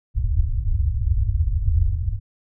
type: low-pass noise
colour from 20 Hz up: white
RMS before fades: -20 dBFS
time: 0.14-2.2 s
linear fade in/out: 50 ms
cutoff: 100 Hz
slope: 48 dB/octave
effects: none